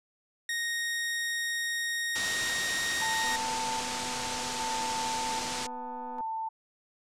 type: tone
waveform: sawtooth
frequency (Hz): 1864.7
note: A#6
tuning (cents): 0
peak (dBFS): -26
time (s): 0.49-3.36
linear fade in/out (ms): 2
type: low-pass noise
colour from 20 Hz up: white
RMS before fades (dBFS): -36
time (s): 2.15-5.67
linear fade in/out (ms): 10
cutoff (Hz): 7700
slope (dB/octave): 24
type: tone with tremolo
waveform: sine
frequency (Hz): 890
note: A5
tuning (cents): +20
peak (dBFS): -31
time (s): 3.01-6.49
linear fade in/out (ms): 10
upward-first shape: square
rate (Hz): 0.63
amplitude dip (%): 50
type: click train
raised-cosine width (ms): 1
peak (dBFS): -32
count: 737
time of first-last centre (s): 3.24-6.208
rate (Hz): 248
effects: low-pass 12000 Hz 12 dB/octave